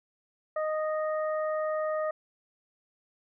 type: harmonic tone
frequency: 620 Hz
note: D#5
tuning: 6 cents flat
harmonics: 1 / 2 / 3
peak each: -28 / -35 / -42 dBFS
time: 0.56-2.11 s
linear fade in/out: 5 ms
effects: none